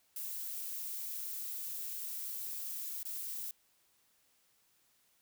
violet noise with dropouts, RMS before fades -41 dBFS, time 0.16-3.51 s, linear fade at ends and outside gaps 2 ms, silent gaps 3.031-3.052 s, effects white hiss -72 dBFS RMS until 5.21 s

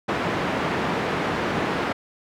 pink band-pass noise, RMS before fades -25 dBFS, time 0.08-1.93 s, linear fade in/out 10 ms, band 170 to 2100 Hz, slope 12 dB/octave, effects none

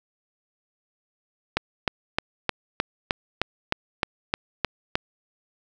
click train, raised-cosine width 0.3 ms, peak -5 dBFS, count 12, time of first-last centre 1.57-4.955 s, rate 3.25 Hz, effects none

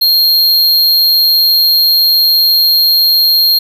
square tone, 4227 Hz, C8, 17 cents sharp, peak -7 dBFS, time 0.01-3.59 s, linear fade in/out 10 ms, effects none

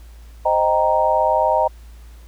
sine chord, C minor seventh, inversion none, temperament equal, 523.3 / 622.3 / 784 / 932.3 Hz, C5 / Eb5 / G5 / Bb5, 0 / 0 / 0 / 0 cents, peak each -23 / -18 / -21 / -18 dBFS, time 0.45-1.68 s, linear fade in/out 10 ms, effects added 57 Hz sine -38 dBFS peak until 2.27 s + pink hiss -53 dBFS RMS until 2.27 s

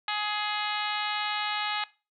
harmonic tone, 419.4 Hz, G#4, 17 cents sharp, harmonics 2 / 3 / 4 / 5 / 6 / 7 / 8 / 9 / 10, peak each -33 / -35 / -36 / -37 / -38 / -38 / -39 / -40 / -40 dBFS, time 0.08-1.84 s, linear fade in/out 2 ms, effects noise-tail reverb RT60 0.3 s tail -19 dB re dry

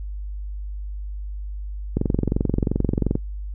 click train, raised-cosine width 3 ms, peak -7 dBFS, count 28, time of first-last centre 1.97-3.154 s, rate 22.8 Hz, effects noise-tail reverb RT60 0.1 s tail -24 dB re dry + added 50 Hz sine -28 dBFS peak until 3.54 s

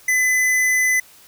sine tone with hard clipping, 2013 Hz, B6, 33 cents sharp, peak -16 dBFS, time 0.08-1 s, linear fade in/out 5 ms, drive 18 dB, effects white hiss -48 dBFS RMS until 1.27 s

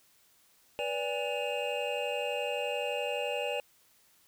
triangle tone cluster, 489.4 / 581 / 817 / 2542 / 2787 Hz, B4 / D5 / G#5 / D#7 / F7, -16 / -19 / -29 / +36 / -4 cents, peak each -34 / -33 / -37 / -38 / -37 dBFS, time 0.79-3.6 s, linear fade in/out 0 ms, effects white hiss -65 dBFS RMS until 4.27 s

